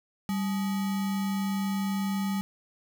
sine tone with sample-and-hold, 196 Hz, G3, in tune, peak -26 dBFS, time 0.29-2.41 s, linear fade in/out 0 ms, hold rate 1050 Hz, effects none

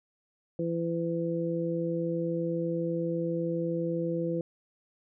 harmonic tone, 167.9 Hz, E3, 32 cents sharp, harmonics 1 / 2 / 3, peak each -32 / -32 / -32 dBFS, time 0.59-4.41 s, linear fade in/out 2 ms, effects none

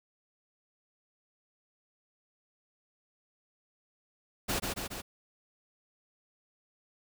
pink noise with echo, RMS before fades -31 dBFS, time 4.48-4.6 s, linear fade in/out 20 ms, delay 140 ms, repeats 3, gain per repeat -3 dB, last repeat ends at 5.02 s, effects none

